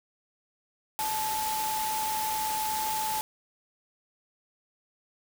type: tone in noise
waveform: sine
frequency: 869 Hz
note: A5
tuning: 22 cents flat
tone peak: -29 dBFS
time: 0.99-3.21 s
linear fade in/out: 0 ms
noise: white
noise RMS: -34 dBFS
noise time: 0.99-3.21 s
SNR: +2 dB
effects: none